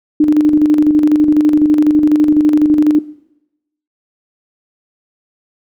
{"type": "tone with tremolo", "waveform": "sine", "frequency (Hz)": 301.4, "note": "D4", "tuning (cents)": 45, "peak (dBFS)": -5, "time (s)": [0.2, 2.99], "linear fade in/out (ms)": 5, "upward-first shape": "square", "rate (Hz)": 12, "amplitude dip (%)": 50, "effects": ["noise-tail reverb RT60 0.9 s tail -20 dB re dry"]}